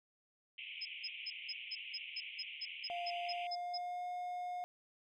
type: band-pass noise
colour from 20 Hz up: white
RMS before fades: -48 dBFS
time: 0.58-3.47 s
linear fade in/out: 2 ms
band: 2200 to 3100 Hz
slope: 96 dB/octave
type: tone bursts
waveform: sine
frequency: 5100 Hz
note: D#8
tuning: 42 cents sharp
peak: -39 dBFS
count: 14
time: 0.81-3.78 s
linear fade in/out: 10 ms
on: 45 ms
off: 180 ms
type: tone with pitch glide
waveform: triangle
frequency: 698.5 to 716.9 Hz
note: F5 to F5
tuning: 0 to +45 cents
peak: -37 dBFS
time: 2.9-4.64 s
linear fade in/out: 0 ms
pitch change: +45 cents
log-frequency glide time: 3.16-4.07 s
effects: none